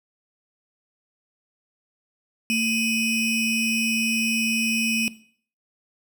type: ring-modulated tone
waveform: square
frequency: 1366 Hz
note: F6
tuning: 39 cents flat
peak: -18 dBFS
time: 2.5-5.08 s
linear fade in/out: 0 ms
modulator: 1140 Hz
effects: noise-tail reverb RT60 0.5 s tail -17 dB re dry